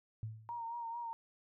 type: tone with exponential decay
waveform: sine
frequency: 110 Hz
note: A2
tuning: in tune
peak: -36 dBFS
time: 0.23-0.65 s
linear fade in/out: 0 ms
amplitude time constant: 90 ms
type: tone with vibrato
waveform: sine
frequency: 932.3 Hz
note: A#5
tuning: in tune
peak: -39 dBFS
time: 0.49-1.13 s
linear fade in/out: 0 ms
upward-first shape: sine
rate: 4.5 Hz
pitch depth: 37 cents each way
effects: none